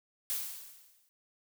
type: noise with exponential decay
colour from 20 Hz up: blue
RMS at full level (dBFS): -32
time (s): 0.3-1.09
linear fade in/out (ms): 0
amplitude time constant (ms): 170
effects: none